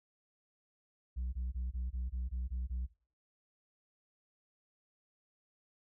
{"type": "tone bursts", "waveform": "sine", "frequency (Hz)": 62, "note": "B1", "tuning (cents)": 7, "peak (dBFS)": -32, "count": 9, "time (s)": [1.16, 2.866], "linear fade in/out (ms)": 20, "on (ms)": 170, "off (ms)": 22, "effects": ["noise-tail reverb RT60 0.4 s tail -20 dB re dry", "tanh soft clip ceiling -33 dBFS"]}